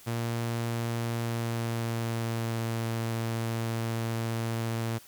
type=tone with pitch glide; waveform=sawtooth; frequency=116.54 to 114.34 Hz; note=A#2 to A#2; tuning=0 to -33 cents; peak=-25 dBFS; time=0.06-4.99 s; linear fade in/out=20 ms; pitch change=-33 cents; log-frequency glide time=1.11-2.64 s; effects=white hiss -53 dBFS RMS until 5.07 s